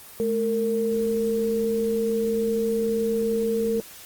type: tone pair together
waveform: sine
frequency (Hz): 214.8 / 457.1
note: A3 / A#4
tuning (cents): -41 / -34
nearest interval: octave + minor second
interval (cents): 1307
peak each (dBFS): -27 / -22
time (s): 0.2-3.8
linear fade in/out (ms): 0
effects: white hiss -44 dBFS RMS until 4.05 s + Opus 24 kbps